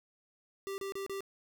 square tone bursts, 392 Hz, G4, in tune, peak -37 dBFS, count 4, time 0.67-1.206 s, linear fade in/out 0 ms, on 110 ms, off 32 ms, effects none

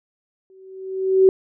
sine tone with exponential growth, 380 Hz, F#4, 46 cents sharp, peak -7 dBFS, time 0.5-1.29 s, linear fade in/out 1 ms, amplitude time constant 170 ms, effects none

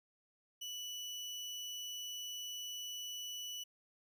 30% pulse tone, 2960 Hz, F#7, in tune, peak -39 dBFS, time 0.61-3.64 s, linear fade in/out 10 ms, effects none

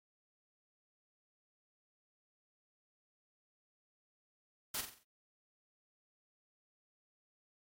white noise with echo, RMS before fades -38 dBFS, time 4.74-4.81 s, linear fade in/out 5 ms, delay 45 ms, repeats 5, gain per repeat -7 dB, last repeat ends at 5.035 s, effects AAC 48 kbps

